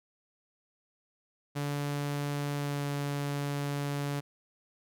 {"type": "tone with pitch glide", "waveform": "sawtooth", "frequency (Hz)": [144.1, 142.94], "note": ["D3", "D3"], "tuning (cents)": [-33, -47], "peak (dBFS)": -27, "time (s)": [1.55, 4.21], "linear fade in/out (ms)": 20, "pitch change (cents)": -14, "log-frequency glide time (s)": [2.54, 2.85], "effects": []}